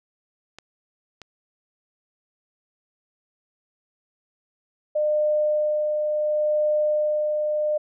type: clicks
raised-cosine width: 0.2 ms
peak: -23 dBFS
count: 2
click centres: 0.586 / 1.217 s
type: tone with tremolo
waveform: sine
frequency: 604 Hz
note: D5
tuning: 48 cents sharp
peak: -18 dBFS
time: 4.95-7.78 s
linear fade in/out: 10 ms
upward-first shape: sine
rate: 0.71 Hz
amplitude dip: 30%
effects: none